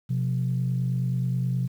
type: tone pair together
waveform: sine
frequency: 128.2 / 177.61 Hz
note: C3 / F3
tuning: -35 / +29 cents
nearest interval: tritone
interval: 564 cents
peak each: -23 / -29 dBFS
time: 0.09-1.68 s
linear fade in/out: 20 ms
effects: tanh soft clip ceiling -16 dBFS + 9-bit